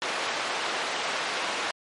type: band-pass noise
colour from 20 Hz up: pink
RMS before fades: -30 dBFS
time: 0.02-1.71 s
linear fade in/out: 0 ms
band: 590 to 4100 Hz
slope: 12 dB/octave
effects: MP3 48 kbps